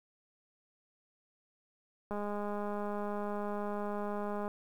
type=click train; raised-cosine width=1 ms; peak=-25 dBFS; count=489; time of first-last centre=2.11-4.479 s; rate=206 Hz; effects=10-bit